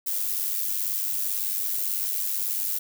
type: noise with amplitude modulation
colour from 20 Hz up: violet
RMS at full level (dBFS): -25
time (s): 0.06-2.79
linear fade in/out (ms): 10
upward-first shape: sine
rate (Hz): 98.1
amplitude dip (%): 55
effects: none